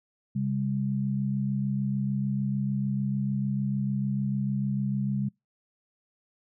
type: tone pair together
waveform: sine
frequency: 134.4 / 201.1 Hz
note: C3 / G3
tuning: +47 / +44 cents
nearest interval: perfect fifth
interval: 697 cents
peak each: -28 / -28 dBFS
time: 0.35-5.29 s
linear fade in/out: 10 ms
effects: noise-tail reverb RT60 0.2 s tail -26 dB re dry